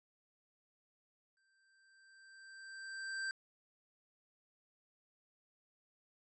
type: tone with exponential growth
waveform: square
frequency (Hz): 1568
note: G6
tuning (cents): 0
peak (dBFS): -37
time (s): 1.37-3.31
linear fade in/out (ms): 1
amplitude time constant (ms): 420
effects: resampled to 22050 Hz